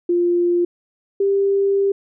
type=tone pair in turn; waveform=sine; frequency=349.2 / 395.7 Hz; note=F4 / G4; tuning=0 / +16 cents; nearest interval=major second; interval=216 cents; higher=second; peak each=-14 dBFS; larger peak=neither; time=0.09-0.65 / 1.2-1.92 s; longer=second; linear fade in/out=5 ms; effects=none